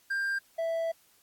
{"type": "tone pair in turn", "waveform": "triangle", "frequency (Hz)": [1592, 659.4], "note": ["G6", "E5"], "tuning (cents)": [26, 0], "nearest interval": "octave + minor third", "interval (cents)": 1526, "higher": "first", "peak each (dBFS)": -26, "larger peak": "neither", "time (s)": [[0.1, 0.39], [0.58, 0.92]], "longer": "second", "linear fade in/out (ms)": 10, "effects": ["white hiss -64 dBFS RMS until 1.22 s", "AAC 64 kbps"]}